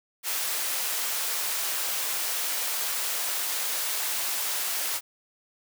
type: high-pass noise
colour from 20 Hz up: white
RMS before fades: -29 dBFS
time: 0.23-5.01 s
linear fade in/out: 50 ms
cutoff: 540 Hz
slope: 12 dB/octave
effects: none